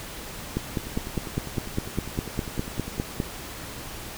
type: two click trains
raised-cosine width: 3 ms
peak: -22 / -12 dBFS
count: 22 / 14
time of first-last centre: 0.87-2.981 / 0.57-3.202 s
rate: 9.95 / 4.94 Hz
effects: pink hiss -38 dBFS RMS until 4.17 s